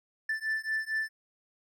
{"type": "beating tone pair", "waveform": "triangle", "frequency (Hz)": [1760, 1764.4], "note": ["A6", "A6"], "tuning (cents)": [0, 4], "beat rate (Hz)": 4.4, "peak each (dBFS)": -31, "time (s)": [0.29, 1.09], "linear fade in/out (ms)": 5, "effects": []}